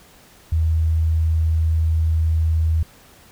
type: tone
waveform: sine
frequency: 80.4 Hz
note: E2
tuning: 43 cents flat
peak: -15 dBFS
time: 0.52-2.83 s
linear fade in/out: 5 ms
effects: pink hiss -49 dBFS RMS until 3.31 s